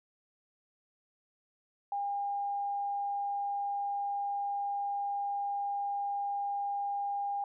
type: tone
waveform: sine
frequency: 806 Hz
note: G5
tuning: 48 cents sharp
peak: -31 dBFS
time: 1.92-7.44 s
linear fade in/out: 2 ms
effects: none